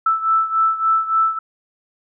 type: beating tone pair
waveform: sine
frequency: 1318.5 / 1322 Hz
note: E6 / E6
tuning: 0 / +5 cents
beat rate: 3.5 Hz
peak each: -16 / -20 dBFS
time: 0.06-1.39 s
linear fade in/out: 5 ms
effects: none